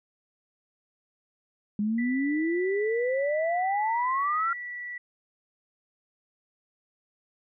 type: exponential sweep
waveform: sine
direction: up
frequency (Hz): 203.7 to 1396.9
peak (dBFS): -24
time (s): 1.79-4.53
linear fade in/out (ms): 2
type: tone with pitch glide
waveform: sine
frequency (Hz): 1975.5 to 1953.9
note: B6 to B6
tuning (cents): 0 to -19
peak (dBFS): -34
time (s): 1.98-4.98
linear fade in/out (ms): 5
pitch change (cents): -19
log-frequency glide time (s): 4.04-4.22
effects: none